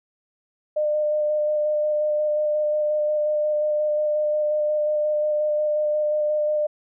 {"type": "tone with vibrato", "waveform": "sine", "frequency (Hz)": 603, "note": "D5", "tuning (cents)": 46, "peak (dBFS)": -19, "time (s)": [0.76, 6.67], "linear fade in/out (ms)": 10, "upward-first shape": "square", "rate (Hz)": 5.6, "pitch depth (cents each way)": 10, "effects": []}